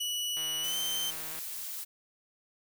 sawtooth tone with pitch glide, 2944 to 3101 Hz, F#7 to G7, -9 to -19 cents, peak -28 dBFS, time 0-1.11 s, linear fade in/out 10 ms, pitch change +90 cents, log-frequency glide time 0.61-0.78 s
click train, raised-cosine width 0.3 ms, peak -30 dBFS, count 162, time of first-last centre 0.37-1.389 s, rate 158 Hz
blue noise, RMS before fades -39 dBFS, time 0.63-1.85 s, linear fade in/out 20 ms
effects none

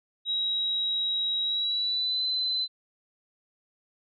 sine tone with pitch glide, 3839 to 4039 Hz, B7 to B7, -50 to +38 cents, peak -25 dBFS, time 0.25-2.68 s, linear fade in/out 50 ms, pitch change +88 cents, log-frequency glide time 1.42-2.24 s, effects none

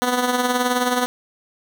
10% pulse tone with tremolo, 248.1 Hz, B3, 8 cents sharp, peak -7 dBFS, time 0.02-1.06 s, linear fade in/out 0 ms, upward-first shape triangle, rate 19 Hz, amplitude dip 60%, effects none

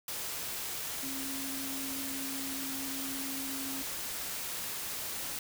sine tone in noise, 270.5 Hz, C#4, 42 cents flat, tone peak -40 dBFS, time 1.03-3.82 s, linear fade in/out 2 ms, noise white, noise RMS -38 dBFS, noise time 0.08-5.39 s, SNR -5 dB, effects none

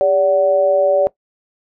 sine tone with amplitude modulation, 575 Hz, D5, 37 cents flat, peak -7 dBFS, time 0.01-1.07 s, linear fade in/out 0 ms, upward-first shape sine, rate 174 Hz, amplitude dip 70%, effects noise-tail reverb RT60 0.1 s tail -19 dB re dry

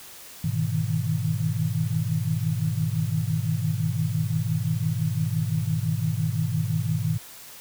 sine chord, E major seventh, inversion first, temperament equal with one note detuned, 103.83 / 123.47 / 155.56 / 161.42 Hz, G#2 / B2 / D#3 / E3, 0 / 0 / 0 / -36 cents, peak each -28 dBFS, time 0.44-7.18 s, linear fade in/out 5 ms, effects white hiss -44 dBFS RMS until 7.6 s

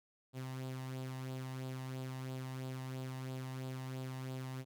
sawtooth tone with flanger, 130.2 Hz, C3, 8 cents flat, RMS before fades -43 dBFS, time 0.33-4.65 s, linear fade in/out 50 ms, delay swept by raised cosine 0.24 to 1.09 ms, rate 3 Hz, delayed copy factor +0.5, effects none

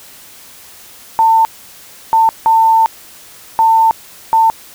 sine tone bursts at uneven times, 897 Hz, A5, 33 cents sharp, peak -6 dBFS, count 5, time 1.19-1.45 / 2.13-2.29 / 2.46-2.86 / 3.59-3.91 / 4.33-4.5 s, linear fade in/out 0 ms, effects white hiss -38 dBFS RMS until 4.74 s

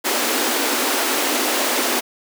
pink high-pass noise, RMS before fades -20 dBFS, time 0.04-2.01 s, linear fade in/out 20 ms, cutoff 240 Hz, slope 96 dB/octave, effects none

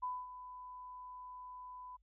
sine tone with ADSR envelope, 1000 Hz, B5, 21 cents sharp, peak -35 dBFS, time 0.02-1.97 s, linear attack 16 ms, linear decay 230 ms, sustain -12 dB, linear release 14 ms, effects added 50 Hz sine -69 dBFS peak until 2.02 s

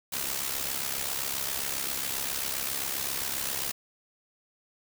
white noise with amplitude modulation, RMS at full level -29 dBFS, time 0.12-3.72 s, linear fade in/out 10 ms, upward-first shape sine, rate 67.5 Hz, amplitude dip 65%, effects none

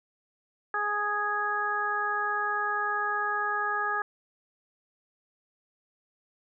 harmonic tone, 415.3 Hz, G#4, in tune, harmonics 1 / 2 / 3 / 4, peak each -38 / -33 / -30 / -30 dBFS, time 0.74-4.02 s, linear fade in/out 2 ms, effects none

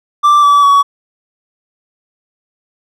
triangle tone with pitch steps, 1174.7 / 1151.2 / 1128.2 Hz, D6 / D6 / C#6, 0 / -35 / +30 cents, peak -3 dBFS, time 0.23-0.83 s, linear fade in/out 20 ms, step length 200 ms, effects none

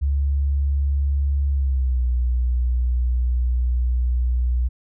sine tone with pitch glide, 70 to 61.29 Hz, C#2 to B1, +18 to -13 cents, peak -17 dBFS, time 0.01-4.69 s, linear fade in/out 20 ms, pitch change -231 cents, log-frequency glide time 1.49-2.05 s, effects none

